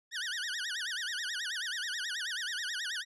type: tone with vibrato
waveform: 20% pulse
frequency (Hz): 1661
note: G#6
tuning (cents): 0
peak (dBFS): -29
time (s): 0.11-3.05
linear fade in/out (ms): 50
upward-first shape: sine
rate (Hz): 9.3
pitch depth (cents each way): 240
effects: resampled to 24000 Hz